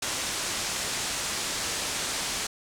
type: low-pass noise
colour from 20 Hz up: white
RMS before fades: -31 dBFS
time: 0.02-2.47 s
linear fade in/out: 5 ms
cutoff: 8600 Hz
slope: 24 dB/octave
effects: none